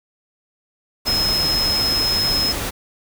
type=tone in noise; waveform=sine; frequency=5150 Hz; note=E8; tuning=41 cents flat; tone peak=-17 dBFS; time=1.06-2.53 s; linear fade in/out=20 ms; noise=pink; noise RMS=-25 dBFS; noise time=1.05-2.71 s; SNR=+5 dB; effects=none